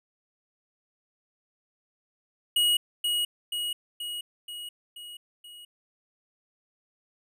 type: tone with echo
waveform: square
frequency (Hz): 2900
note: F#7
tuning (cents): -35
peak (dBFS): -21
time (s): 2.56-2.77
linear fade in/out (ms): 5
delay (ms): 480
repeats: 6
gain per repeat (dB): -4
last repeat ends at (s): 5.65
effects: none